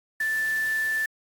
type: tone in noise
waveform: sine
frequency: 1760 Hz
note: A6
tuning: in tune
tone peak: -23 dBFS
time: 0.2-1.06 s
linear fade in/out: 5 ms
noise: white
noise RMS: -41 dBFS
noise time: 0.2-1.06 s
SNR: +15 dB
effects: AAC 64 kbps